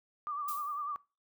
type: tone with vibrato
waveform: sine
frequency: 1174.7 Hz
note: D6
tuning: in tune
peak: -34 dBFS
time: 0.27-0.96 s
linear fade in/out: 0 ms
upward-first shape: sine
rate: 10 Hz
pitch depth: 66 cents each way
type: noise with exponential decay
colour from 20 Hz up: violet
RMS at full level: -38 dBFS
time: 0.48-0.86 s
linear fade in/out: 5 ms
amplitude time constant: 82 ms
effects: noise-tail reverb RT60 0.3 s tail -21 dB re dry